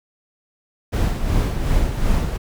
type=noise with tremolo; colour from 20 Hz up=brown; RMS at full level=-17 dBFS; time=0.92-2.38 s; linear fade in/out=20 ms; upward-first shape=sine; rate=2.7 Hz; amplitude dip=50%; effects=none